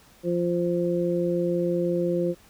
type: harmonic tone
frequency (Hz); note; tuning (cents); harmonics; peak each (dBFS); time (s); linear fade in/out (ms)
174.1; F3; -5; 1 / 2 / 3; -27 / -25 / -27; 0.23-2.35; 50
effects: pink hiss -55 dBFS RMS until 2.49 s